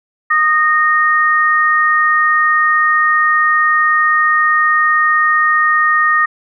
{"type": "tone pair together", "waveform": "sine", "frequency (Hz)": [1235, 1850.4], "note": ["D#6", "A#6"], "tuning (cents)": [-13, -13], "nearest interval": "perfect fifth", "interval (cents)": 700, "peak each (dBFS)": -12, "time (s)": [0.3, 6.26], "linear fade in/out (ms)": 10, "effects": []}